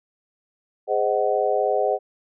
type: chord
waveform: sine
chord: Ab dominant seventh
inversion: none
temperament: just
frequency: 415.3 / 519.1 / 623 / 747.5 Hz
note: Ab4 / C5 / Eb5 / Gb5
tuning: 0 / -14 / +2 / +17 cents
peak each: -24 dBFS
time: 0.87-1.99 s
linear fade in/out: 50 ms
effects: none